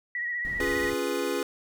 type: tone with vibrato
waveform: sine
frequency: 1924 Hz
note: B6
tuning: 46 cents flat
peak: -28 dBFS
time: 0.15-0.9 s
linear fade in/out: 2 ms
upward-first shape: sine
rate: 15 Hz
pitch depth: 39 cents each way
type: noise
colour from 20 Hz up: brown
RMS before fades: -40 dBFS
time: 0.45-0.94 s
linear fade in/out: 0 ms
type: chord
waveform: square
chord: C# dominant seventh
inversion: none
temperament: equal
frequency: 277.2 / 349.2 / 415.3 / 493.9 Hz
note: C#4 / E#4 / G#4 / B4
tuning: 0 / 0 / 0 / 0 cents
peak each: -34 / -33 / -32 / -33 dBFS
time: 0.6-1.43 s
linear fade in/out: 2 ms
effects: none